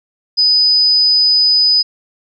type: tone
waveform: sine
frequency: 4990 Hz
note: D#8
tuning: 4 cents sharp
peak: -8 dBFS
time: 0.37-1.83 s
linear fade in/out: 20 ms
effects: none